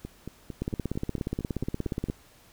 two click trains, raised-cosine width 3 ms, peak -23 / -16 dBFS, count 10 / 26, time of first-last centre 0.05-2.086 / 0.62-2.099 s, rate 4.42 / 16.9 Hz, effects pink hiss -57 dBFS RMS until 2.52 s

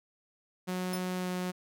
sawtooth tone with pitch glide, 182.9 to 181.64 Hz, F#3 to F#3, -20 to -32 cents, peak -28 dBFS, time 0.67-1.52 s, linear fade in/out 20 ms, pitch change -12 cents, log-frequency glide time 1.17-1.29 s
5% pulse tone with exponential decay, 5274 Hz, E8, in tune, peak -28 dBFS, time 0.93-1.04 s, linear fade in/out 5 ms, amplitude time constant 22 ms
effects none

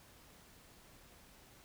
silence, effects pink hiss -61 dBFS RMS until 1.64 s

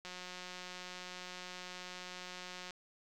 click train, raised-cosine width 0.2 ms, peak -29 dBFS, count 482, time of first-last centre 0.05-2.707 s, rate 181 Hz, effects 11-bit

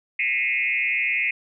sine tone with frequency modulation, 2308 Hz, D7, 31 cents flat, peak -20 dBFS, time 0.19-1.31 s, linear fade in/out 5 ms, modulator 128 Hz, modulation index 2.3, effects none

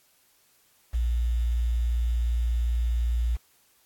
sine tone with quantisation, 58.7 Hz, A#1, 13 cents sharp, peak -22 dBFS, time 0.93-3.37 s, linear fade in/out 20 ms, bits 8, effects white hiss -63 dBFS RMS until 3.85 s + AAC 64 kbps

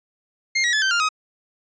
sawtooth tone with pitch steps, 2121 / 1911.6 / 1722.8 / 1552.7 / 1399.3 / 1261.2 Hz, C7 / A#6 / A6 / G6 / F6 / D#6, +23 / +43 / -37 / -17 / +3 / +23 cents, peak -14 dBFS, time 0.55-1.09 s, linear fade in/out 10 ms, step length 90 ms, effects resampled to 16000 Hz

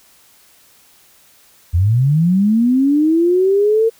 sine linear sweep, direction up, 79.7 to 457.7 Hz, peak -10 dBFS, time 1.73-3.9 s, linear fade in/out 20 ms, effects white hiss -50 dBFS RMS until 3.99 s

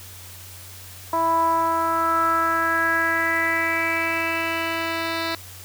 10% pulse tone with low-pass filter sweep, 329.6 Hz, E4, in tune, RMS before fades -22 dBFS, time 1.13-5.35 s, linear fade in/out 2 ms, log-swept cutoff 910 to 3800 Hz, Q 5.6, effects added 92 Hz sine -43 dBFS peak until 5.64 s + white hiss -42 dBFS RMS until 5.64 s

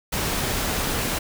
pink noise, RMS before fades -25 dBFS, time 0.12-1.19 s, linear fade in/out 10 ms, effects none

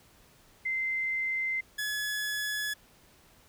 sine / sawtooth tone pair in turn, 2076 / 1699.7 Hz, C7 / G#6, -14 / +40 cents, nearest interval minor third, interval 346 cents, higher first, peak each -28 / -27 dBFS, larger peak second, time 0.65-1.61 / 1.78-2.74 s, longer neither, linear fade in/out 10 ms, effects pink hiss -60 dBFS RMS until 3.48 s

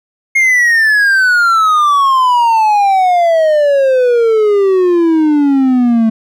triangle exponential sweep, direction down, 2152 to 220 Hz, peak -5 dBFS, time 0.35-6.1 s, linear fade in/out 10 ms, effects none

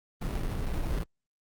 brown noise with sample-and-hold, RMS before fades -30 dBFS, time 0.21-1.04 s, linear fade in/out 10 ms, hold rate 1575 Hz, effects Opus 24 kbps

